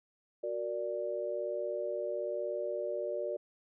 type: chord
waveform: sine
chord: Gb augmented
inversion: none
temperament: equal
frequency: 370 / 466.2 / 587.3 Hz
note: Gb4 / Bb4 / D5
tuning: 0 / 0 / 0 cents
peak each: -39 / -39 / -35 dBFS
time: 0.43-3.37 s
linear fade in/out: 10 ms
effects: none